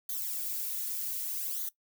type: noise with flanger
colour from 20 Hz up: violet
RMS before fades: -35 dBFS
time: 0.09-1.69 s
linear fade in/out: 5 ms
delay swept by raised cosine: 0.38 to 3.78 ms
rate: 0.65 Hz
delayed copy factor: -1
effects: noise-tail reverb RT60 0.1 s tail -18 dB re dry